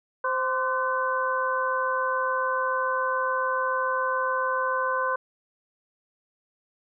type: tone cluster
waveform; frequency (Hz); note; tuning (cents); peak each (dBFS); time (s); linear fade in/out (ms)
sine; 520 / 1034 / 1161 / 1512; C5 / C6 / D6 / F#6; -11 / -21 / -20 / +37; -29 / -26 / -35 / -29; 0.24-5.16; 5
effects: none